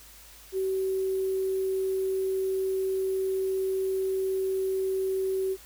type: tone with sample-and-hold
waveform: sine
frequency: 380.9 Hz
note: G4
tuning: 50 cents flat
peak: -25 dBFS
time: 0.52-5.57 s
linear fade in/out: 50 ms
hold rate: 11025 Hz
effects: added 53 Hz sine -55 dBFS peak until 5.65 s + white hiss -51 dBFS RMS until 5.65 s